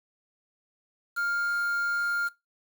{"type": "tone with quantisation", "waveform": "triangle", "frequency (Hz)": 1403, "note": "F6", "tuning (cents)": 8, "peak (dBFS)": -24, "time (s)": [1.16, 2.29], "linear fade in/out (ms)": 20, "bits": 7, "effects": ["noise-tail reverb RT60 0.2 s tail -19 dB re dry"]}